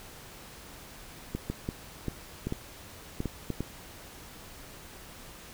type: clicks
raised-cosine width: 3 ms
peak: -18 dBFS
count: 10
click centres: 1.35 / 1.5 / 1.689 / 2.083 / 2.47 / 2.524 / 3.204 / 3.257 / 3.503 / 3.606 s
effects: pink hiss -48 dBFS RMS until 5.53 s